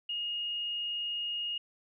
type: tone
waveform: sine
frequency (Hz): 2859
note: F7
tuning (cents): +40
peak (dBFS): -32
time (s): 0.09-1.58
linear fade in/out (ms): 5
effects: none